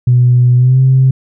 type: tone with pitch glide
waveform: sine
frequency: 123.47 to 131.57 Hz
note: B2 to C3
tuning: 0 to +10 cents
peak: -4 dBFS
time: 0.07-1.11 s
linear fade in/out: 5 ms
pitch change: +110 cents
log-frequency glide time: 0.56-0.8 s
effects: tanh soft clip ceiling 0 dBFS